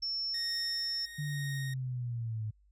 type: tone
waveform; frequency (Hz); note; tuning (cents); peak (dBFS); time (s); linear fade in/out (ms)
sine; 5400; E8; +41; -32; 0.02-1.06; 10
type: tone with tremolo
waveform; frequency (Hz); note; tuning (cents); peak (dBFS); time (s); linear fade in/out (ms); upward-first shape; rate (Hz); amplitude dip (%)
sawtooth; 1863; A#6; -2; -36; 0.34-1.74; 5; sine; 1.1; 50
type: linear sweep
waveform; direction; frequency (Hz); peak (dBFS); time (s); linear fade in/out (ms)
sine; down; 150 to 106.3; -33; 1.18-2.51; 10
effects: added 50 Hz sine -62 dBFS peak until 2.71 s + resampled to 32000 Hz